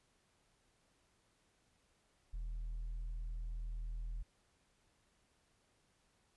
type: tone with tanh clipping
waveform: sine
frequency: 40.42 Hz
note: E1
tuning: 33 cents flat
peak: -40 dBFS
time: 2.33-4.23 s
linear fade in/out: 10 ms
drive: 2 dB
effects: pink hiss -75 dBFS RMS until 6.36 s + resampled to 24000 Hz